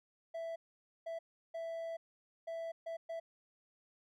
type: tone bursts at uneven times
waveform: triangle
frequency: 661 Hz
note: E5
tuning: 5 cents sharp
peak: -37 dBFS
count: 6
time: 0.34-0.56 / 1.06-1.19 / 1.54-1.97 / 2.47-2.72 / 2.86-2.97 / 3.09-3.2 s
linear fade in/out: 10 ms
effects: none